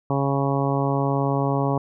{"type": "harmonic tone", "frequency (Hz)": 138.5, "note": "C#3", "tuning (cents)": -1, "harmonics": [1, 2, 3, 4, 5, 6, 7, 8], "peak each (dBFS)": [-23, -26, -28, -29, -30, -31, -31, -32], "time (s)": [0.1, 1.78], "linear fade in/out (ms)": 2, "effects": []}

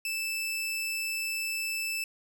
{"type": "tone", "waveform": "sawtooth", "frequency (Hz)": 2637, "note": "E7", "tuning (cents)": 0, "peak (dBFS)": -27, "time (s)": [0.05, 2.04], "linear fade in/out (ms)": 2, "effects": []}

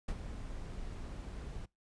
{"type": "noise with ADSR envelope", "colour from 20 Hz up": "brown", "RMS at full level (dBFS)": -34, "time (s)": [0.08, 1.66], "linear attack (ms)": 7, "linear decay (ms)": 50, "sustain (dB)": -9, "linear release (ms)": 13, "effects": ["noise-tail reverb RT60 0.2 s tail -24 dB re dry", "resampled to 22050 Hz"]}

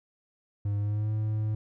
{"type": "tone with pitch glide", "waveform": "triangle", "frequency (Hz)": [102.1, 107.73], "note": ["G#2", "A2"], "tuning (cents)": [-29, -36], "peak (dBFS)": -24, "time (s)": [0.65, 1.55], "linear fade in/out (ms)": 5, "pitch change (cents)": 93, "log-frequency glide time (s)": [0.77, 1.11], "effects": []}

